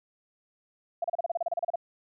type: tone bursts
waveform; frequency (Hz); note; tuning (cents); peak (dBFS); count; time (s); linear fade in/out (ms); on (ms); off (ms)
sine; 682; F5; -41; -25; 14; 1.02-1.758; 5; 23; 32
effects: none